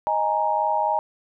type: chord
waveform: sine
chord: D# suspended fourth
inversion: none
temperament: just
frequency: 622.3 / 829.7 / 933.4 Hz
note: D#5 / G#5 / A#5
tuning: 0 / -2 / +2 cents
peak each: -26 / -23 / -23 dBFS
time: 0.07-0.99 s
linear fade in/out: 0 ms
effects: none